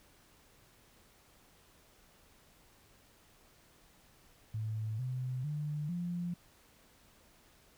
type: tone with pitch steps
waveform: sine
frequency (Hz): 109.3 / 127.75 / 149.31 / 174.51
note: A2 / C3 / D3 / F3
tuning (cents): -11 / -41 / +29 / -1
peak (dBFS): -34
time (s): 4.54-6.34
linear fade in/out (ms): 5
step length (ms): 450
effects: pink hiss -64 dBFS RMS until 7.77 s